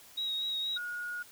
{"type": "tone with vibrato", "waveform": "sine", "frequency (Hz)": 3800, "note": "A#7", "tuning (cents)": 33, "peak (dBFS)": -31, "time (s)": [0.17, 0.78], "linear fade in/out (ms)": 10, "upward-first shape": "triangle", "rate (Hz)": 4.2, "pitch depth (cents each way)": 24}
{"type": "tone", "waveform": "sine", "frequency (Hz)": 1442, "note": "F#6", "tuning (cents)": -45, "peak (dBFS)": -35, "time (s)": [0.76, 1.23], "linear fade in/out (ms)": 10}
{"effects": ["white hiss -55 dBFS RMS until 1.31 s"]}